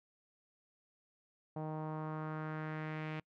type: tone with low-pass filter sweep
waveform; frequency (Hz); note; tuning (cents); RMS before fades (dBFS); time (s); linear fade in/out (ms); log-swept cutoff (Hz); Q
sawtooth; 155.56; D#3; 0; -41; 1.56-3.2; 5; 780 to 2500; 2.2
effects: noise-tail reverb RT60 0.1 s tail -26 dB re dry